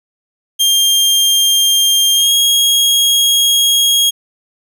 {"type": "tone with pitch glide", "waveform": "sawtooth", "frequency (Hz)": [3200, 3279], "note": ["G7", "G#7"], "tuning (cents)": [35, -23], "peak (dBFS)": -6, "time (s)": [0.59, 4.11], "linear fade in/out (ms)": 20, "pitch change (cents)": 42, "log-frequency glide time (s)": [2.14, 2.33], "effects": []}